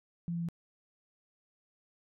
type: tone with pitch steps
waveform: sine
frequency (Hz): 170.8 / 169.72 / 168.64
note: F3 / F3 / E3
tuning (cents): -38 / -49 / +40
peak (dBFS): -32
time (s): 0.28-0.487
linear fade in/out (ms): 0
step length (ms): 69
effects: none